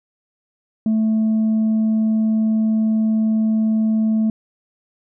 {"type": "tone with tanh clipping", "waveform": "sine", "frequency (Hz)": 219.4, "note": "A3", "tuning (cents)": -5, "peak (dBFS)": -15, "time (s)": [0.86, 4.3], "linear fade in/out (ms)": 2, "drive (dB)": 1, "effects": []}